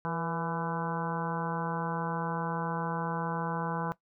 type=harmonic tone with a mistuned harmonic; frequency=167.2 Hz; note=E3; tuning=25 cents sharp; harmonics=1 / 2 / 3 / 4 / 5 / 6 / 7 / 8 / 9; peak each=-34 / -44 / -39 / -44 / -38 / -38 / -43 / -44 / -42 dBFS; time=0.05-3.92 s; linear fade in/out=0 ms; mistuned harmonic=3; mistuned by=-50 cents; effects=noise-tail reverb RT60 0.1 s tail -17 dB re dry